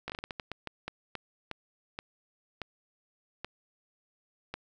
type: slowing click train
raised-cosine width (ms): 0.3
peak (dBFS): -20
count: 17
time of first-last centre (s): 0.08-4.54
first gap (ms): 17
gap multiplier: 1.32
effects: none